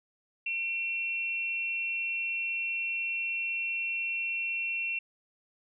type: tone pair together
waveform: sine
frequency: 2379 / 2715 Hz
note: D7 / F7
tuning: +22 / -50 cents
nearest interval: major second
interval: 228 cents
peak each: -38 / -30 dBFS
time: 0.46-4.99 s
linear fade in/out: 5 ms
effects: none